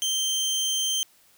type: tone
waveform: 25% pulse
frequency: 3136 Hz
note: G7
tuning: in tune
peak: -20 dBFS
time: 0.02-1.03 s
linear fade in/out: 0 ms
effects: white hiss -59 dBFS RMS until 1.37 s